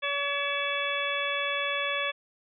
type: harmonic tone with a mistuned harmonic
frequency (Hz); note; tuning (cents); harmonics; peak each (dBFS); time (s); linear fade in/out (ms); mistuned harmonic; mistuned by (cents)
568; C#5; +42; 1 / 2 / 3 / 4 / 5 / 6; -34 / -34 / -34 / -34 / -34 / -34; 0.02-2.12; 20; 5; -120
effects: none